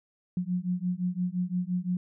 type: beating tone pair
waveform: sine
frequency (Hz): 177.1 / 182.9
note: F3 / F#3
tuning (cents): +24 / -20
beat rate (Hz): 5.8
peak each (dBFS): -30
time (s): 0.37-1.97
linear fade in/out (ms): 2
effects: none